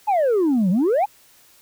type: exponential two-way sweep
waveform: sine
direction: down then up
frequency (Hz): 880 to 172.2 to 880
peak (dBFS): -13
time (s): 0.07-1.06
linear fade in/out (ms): 20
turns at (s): 0.7
effects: tanh soft clip ceiling -14 dBFS + white hiss -53 dBFS RMS until 1.61 s